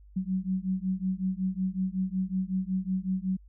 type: beating tone pair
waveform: sine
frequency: 185 / 190.4 Hz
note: F#3 / F#3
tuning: 0 / +50 cents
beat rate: 5.4 Hz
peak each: -30 / -30 dBFS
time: 0.16-3.37 s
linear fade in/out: 10 ms
effects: added 50 Hz sine -50 dBFS peak until 3.48 s